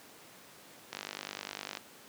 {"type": "click train", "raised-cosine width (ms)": 0.2, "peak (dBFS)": -20, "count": 43, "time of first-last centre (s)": [0.93, 1.772], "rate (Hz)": 49.9, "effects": ["pink hiss -54 dBFS RMS until 2.08 s", "high-pass 200 Hz 12 dB/octave"]}